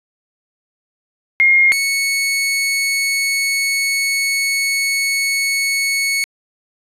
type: tone pair in turn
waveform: sine / sawtooth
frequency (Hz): 2136 / 2210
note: C7 / C#7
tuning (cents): +35 / -6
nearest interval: minor second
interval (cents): 59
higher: second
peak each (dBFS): -8 / -12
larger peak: first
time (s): 1.4-1.72 / 1.72-6.24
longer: second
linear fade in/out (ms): 0
effects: resampled to 32000 Hz